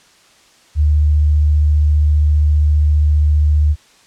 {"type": "tone with vibrato", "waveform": "sine", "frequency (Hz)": 75, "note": "D2", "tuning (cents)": 37, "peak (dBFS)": -9, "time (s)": [0.75, 3.76], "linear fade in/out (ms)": 50, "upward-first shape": "sine", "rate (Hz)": 15, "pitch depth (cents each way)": 11, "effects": ["white hiss -49 dBFS RMS until 4.06 s", "low-pass 7000 Hz 12 dB/octave"]}